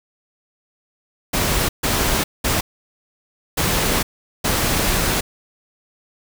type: noise bursts at uneven times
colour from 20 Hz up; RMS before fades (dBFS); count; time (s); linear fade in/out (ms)
pink; -19; 5; 1.33-1.69 / 1.83-2.24 / 2.44-2.61 / 3.57-4.03 / 4.44-5.21; 10
effects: none